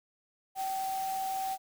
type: tone in noise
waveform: sine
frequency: 768 Hz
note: G5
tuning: 36 cents flat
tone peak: -31 dBFS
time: 0.55-1.58 s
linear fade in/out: 50 ms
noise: white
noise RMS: -44 dBFS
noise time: 0.55-1.58 s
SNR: +10 dB
effects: none